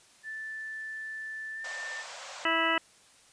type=tone with pitch glide; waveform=sine; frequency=1760 to 1787.7 Hz; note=A6 to A6; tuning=0 to +27 cents; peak=-36 dBFS; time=0.23-2.05 s; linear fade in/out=50 ms; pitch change=+27 cents; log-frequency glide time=1.54-1.61 s
type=band-pass noise; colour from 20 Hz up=pink; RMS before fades=-44 dBFS; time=1.64-2.45 s; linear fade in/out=5 ms; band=510 to 8200 Hz; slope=96 dB/octave
type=harmonic tone; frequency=327.8 Hz; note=E4; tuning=10 cents flat; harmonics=1 / 2 / 3 / 4 / 5 / 6 / 8 / 9; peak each=-35 / -34 / -33 / -31 / -34 / -30 / -34 / -34 dBFS; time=2.45-2.78 s; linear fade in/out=2 ms
effects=white hiss -59 dBFS RMS until 3.32 s + resampled to 22050 Hz